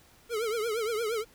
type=tone with vibrato; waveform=square; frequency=446.7 Hz; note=A4; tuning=26 cents sharp; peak=-29 dBFS; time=0.29-1.25 s; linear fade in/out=50 ms; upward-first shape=triangle; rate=8.6 Hz; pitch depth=140 cents each way; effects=pink hiss -59 dBFS RMS until 1.34 s